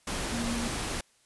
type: tone in noise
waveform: sine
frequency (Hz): 234.5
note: A#3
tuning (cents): +11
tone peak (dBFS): -31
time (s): 0.32-0.68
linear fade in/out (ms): 5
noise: pink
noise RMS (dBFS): -33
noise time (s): 0.07-1.01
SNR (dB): -1
effects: white hiss -65 dBFS RMS until 1.25 s + resampled to 24000 Hz